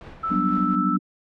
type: noise with tremolo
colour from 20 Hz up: pink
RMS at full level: -39 dBFS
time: 0.01-0.75 s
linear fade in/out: 0 ms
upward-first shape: sine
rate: 4.1 Hz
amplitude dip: 50%
type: tone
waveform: sine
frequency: 1318.5 Hz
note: E6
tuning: in tune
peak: -22 dBFS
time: 0.23-0.97 s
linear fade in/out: 10 ms
type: chord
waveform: sine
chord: G major seventh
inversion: third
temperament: just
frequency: 183.75 / 196 / 245 / 294 Hz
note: F#3 / G3 / B3 / D4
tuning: -12 / 0 / -14 / +2 cents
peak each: -26 dBFS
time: 0.3-0.99 s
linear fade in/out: 20 ms
effects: low-pass 2000 Hz 12 dB/octave